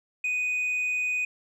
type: tone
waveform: sine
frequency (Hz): 2489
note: D#7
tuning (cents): 0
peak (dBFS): -22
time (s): 0.24-1.25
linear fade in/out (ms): 5
effects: tanh soft clip ceiling -24 dBFS